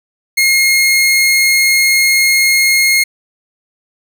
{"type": "tone", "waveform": "sawtooth", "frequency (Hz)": 2148, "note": "C7", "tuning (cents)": 45, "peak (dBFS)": -5, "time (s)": [0.37, 3.04], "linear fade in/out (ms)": 10, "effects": []}